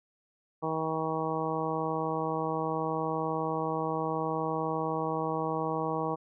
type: harmonic tone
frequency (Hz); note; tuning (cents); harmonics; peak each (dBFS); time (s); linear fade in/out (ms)
159.3; D#3; +41; 1 / 2 / 3 / 4 / 5 / 6 / 7; -37 / -36 / -34 / -38 / -36 / -37 / -37; 0.62-6.16; 20
effects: none